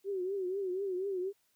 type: tone with vibrato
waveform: sine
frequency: 380 Hz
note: F#4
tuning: 46 cents sharp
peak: -32 dBFS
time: 0.04-1.33 s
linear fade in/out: 50 ms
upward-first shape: triangle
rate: 4.1 Hz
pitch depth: 120 cents each way
effects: white hiss -74 dBFS RMS until 1.55 s